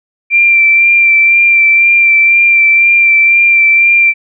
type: tone with vibrato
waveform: sine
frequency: 2360 Hz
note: D7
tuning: 8 cents sharp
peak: -4 dBFS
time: 0.3-4.14 s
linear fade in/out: 50 ms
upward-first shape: sine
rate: 2 Hz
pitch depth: 20 cents each way
effects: none